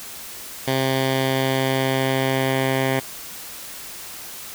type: tone with low-pass filter sweep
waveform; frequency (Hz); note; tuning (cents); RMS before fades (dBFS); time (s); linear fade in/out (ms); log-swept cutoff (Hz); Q
10% pulse; 132.8; C3; +26; -21; 0.67-3; 10; 4000 to 2600; 1.7
effects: white hiss -36 dBFS RMS until 4.54 s